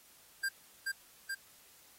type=tone with echo; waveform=square; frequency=1592 Hz; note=G6; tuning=26 cents sharp; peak=-32 dBFS; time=0.43-0.49 s; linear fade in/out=10 ms; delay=430 ms; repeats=2; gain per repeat=-2 dB; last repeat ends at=1.35 s; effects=white hiss -61 dBFS RMS until 1.98 s + AAC 48 kbps